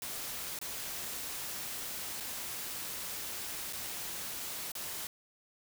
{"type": "noise with dropouts", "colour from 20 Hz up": "white", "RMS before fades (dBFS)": -40, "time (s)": [0.02, 5.07], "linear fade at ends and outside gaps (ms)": 1, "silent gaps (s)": [[0.589, 0.614], [2.202, 2.206], [3.726, 3.731], [4.718, 4.752]], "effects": []}